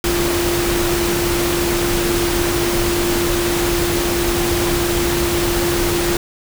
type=tone in noise; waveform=sine; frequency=346.3 Hz; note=F4; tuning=15 cents flat; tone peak=-18 dBFS; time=0.04-6.17 s; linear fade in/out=2 ms; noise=pink; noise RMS=-20 dBFS; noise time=0.04-6.17 s; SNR=-1 dB; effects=none